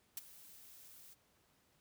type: noise with ADSR envelope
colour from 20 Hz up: blue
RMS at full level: -40 dBFS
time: 0.17-1.15 s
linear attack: 4 ms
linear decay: 21 ms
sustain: -18 dB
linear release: 24 ms
effects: pink hiss -73 dBFS RMS until 1.8 s + high-pass 60 Hz 12 dB/octave